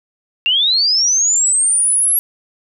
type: linear sweep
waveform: sine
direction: up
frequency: 2722 to 11400 Hz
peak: -11 dBFS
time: 0.46-2.19 s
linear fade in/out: 0 ms
effects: none